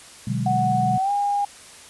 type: chord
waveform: sine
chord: G# half-diminished seventh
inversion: first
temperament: just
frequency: 124.59 / 149.51 / 186.89 / 207.7 Hz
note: B2 / D3 / F#3 / G#3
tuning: +16 / +31 / +18 / 0 cents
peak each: -25 / -29 / -28 / -28 dBFS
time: 0.27-0.98 s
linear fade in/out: 5 ms
type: tone with pitch glide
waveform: sine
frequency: 740 to 811.7 Hz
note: F#5 to G#5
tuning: 0 to -40 cents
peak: -19 dBFS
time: 0.46-1.45 s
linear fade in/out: 5 ms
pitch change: +160 cents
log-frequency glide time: 0.97-1.11 s
effects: white hiss -44 dBFS RMS until 1.89 s + resampled to 24000 Hz